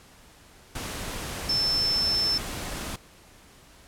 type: tone in noise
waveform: sine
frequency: 5300 Hz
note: E8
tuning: 9 cents sharp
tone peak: -22 dBFS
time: 1.49-2.38 s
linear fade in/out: 5 ms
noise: pink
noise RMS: -34 dBFS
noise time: 0.75-2.96 s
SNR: +9 dB
effects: pink hiss -53 dBFS RMS until 3.87 s + low-pass 12000 Hz 12 dB/octave